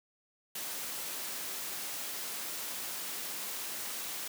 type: high-pass noise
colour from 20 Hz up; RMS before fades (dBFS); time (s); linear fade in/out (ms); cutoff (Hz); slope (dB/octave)
white; -39; 0.55-4.28; 5; 180; 12
effects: none